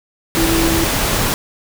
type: tone in noise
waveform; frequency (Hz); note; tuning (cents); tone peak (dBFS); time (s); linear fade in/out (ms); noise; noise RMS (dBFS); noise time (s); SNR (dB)
sine; 329.6; E4; 0; -16; 0.37-0.84; 0; pink; -17; 0.35-1.34; -2
effects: none